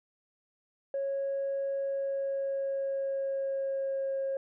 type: tone with pitch glide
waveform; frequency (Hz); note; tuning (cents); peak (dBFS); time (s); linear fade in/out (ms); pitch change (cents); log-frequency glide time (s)
sine; 550 to 541.5; C#5 to C#5; -14 to -41; -28; 0.94-4.37; 2; -27; 1.79-4.17
effects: tanh soft clip ceiling -26 dBFS